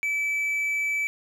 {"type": "tone", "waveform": "triangle", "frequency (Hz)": 2307, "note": "D7", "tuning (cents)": -31, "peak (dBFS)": -22, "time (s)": [0.03, 1.07], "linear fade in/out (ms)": 0, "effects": []}